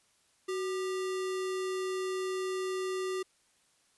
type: tone with sample-and-hold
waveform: sine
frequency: 373.9 Hz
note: F#4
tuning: 18 cents sharp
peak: -31 dBFS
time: 0.48-3.23 s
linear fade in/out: 10 ms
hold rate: 1575 Hz
effects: white hiss -69 dBFS RMS until 3.97 s + resampled to 24000 Hz